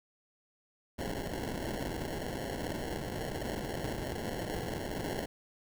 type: noise with sample-and-hold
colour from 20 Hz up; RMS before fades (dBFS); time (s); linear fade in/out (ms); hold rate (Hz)
white; -37; 0.98-5.26; 10; 1225
effects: none